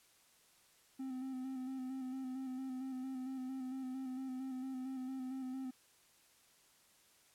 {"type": "tone with vibrato", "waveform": "triangle", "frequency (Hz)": 260.3, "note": "C4", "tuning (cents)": -9, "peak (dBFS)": -38, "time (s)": [0.99, 5.71], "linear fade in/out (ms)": 10, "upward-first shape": "square", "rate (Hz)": 4.4, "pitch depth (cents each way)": 28, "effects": ["white hiss -68 dBFS RMS until 7.34 s", "low-pass 12000 Hz 12 dB/octave"]}